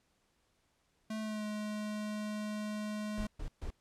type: tone with pitch glide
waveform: square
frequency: 217.7 to 211.4 Hz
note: A3 to G#3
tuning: -18 to +31 cents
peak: -37 dBFS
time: 1.1-3.27 s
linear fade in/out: 5 ms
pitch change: -51 cents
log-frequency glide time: 1.2-1.45 s
type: noise bursts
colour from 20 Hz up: brown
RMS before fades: -39 dBFS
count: 3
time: 3.17-3.706 s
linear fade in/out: 5 ms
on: 92 ms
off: 130 ms
effects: pink hiss -75 dBFS RMS until 3.8 s + low-pass 10000 Hz 12 dB/octave